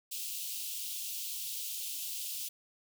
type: high-pass noise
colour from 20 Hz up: white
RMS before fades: -39 dBFS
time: 0.11-2.49 s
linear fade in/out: 10 ms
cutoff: 2700 Hz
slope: 48 dB/octave
effects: none